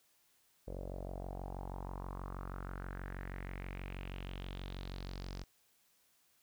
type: tone with low-pass filter sweep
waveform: sawtooth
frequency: 46.25 Hz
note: F#1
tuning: in tune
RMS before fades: -44 dBFS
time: 0.67-5.44 s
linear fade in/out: 10 ms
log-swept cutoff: 530 to 5300 Hz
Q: 3.9
effects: white hiss -72 dBFS RMS until 6.42 s